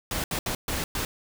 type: noise bursts at uneven times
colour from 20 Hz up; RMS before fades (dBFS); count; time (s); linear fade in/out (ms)
pink; -29; 5; 0.11-0.24 / 0.31-0.39 / 0.46-0.55 / 0.68-0.84 / 0.95-1.05; 2
effects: none